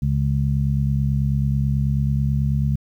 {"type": "harmonic tone", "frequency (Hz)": 69.2, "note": "C#2", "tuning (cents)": -2, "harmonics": [1, 2, 3], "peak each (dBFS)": [-23, -19, -26], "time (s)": [0.02, 2.76], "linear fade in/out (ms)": 5, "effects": ["9-bit"]}